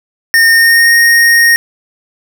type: tone with pitch glide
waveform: square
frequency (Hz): 1828 to 1858.9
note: A#6 to A#6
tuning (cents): -34 to -5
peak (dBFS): -5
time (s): 0.34-1.56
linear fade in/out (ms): 0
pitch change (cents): +29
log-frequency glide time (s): 0.5-0.95
effects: none